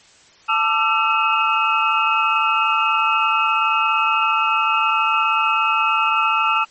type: tone cluster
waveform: sine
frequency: 881 / 1187 / 1344 / 2567 / 2800 Hz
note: A5 / D6 / E6 / E7 / F7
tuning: +2 / +18 / +33 / -47 / +4 cents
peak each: -22 / -23 / -18 / -21 / -27 dBFS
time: 0.48-6.65 s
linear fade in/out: 20 ms
effects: white hiss -50 dBFS RMS until 6.7 s + MP3 32 kbps